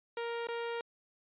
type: tone with dropouts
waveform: sawtooth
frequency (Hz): 467.7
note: A#4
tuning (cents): +6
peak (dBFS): -31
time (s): 0.17-0.81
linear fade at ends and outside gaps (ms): 2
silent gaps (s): 0.471-0.486
effects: resampled to 8000 Hz